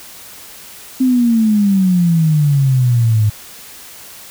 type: exponential sweep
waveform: sine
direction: down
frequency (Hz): 262.6 to 104.3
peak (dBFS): -9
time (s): 1-3.3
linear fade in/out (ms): 10
effects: white hiss -36 dBFS RMS until 4.3 s